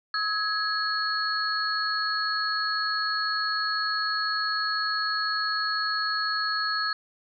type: tone cluster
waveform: sine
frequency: 1284 / 1664 / 4338 Hz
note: E6 / G#6 / C#8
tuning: -46 / +3 / -38 cents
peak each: -29 dBFS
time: 0.14-6.93 s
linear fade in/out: 2 ms
effects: none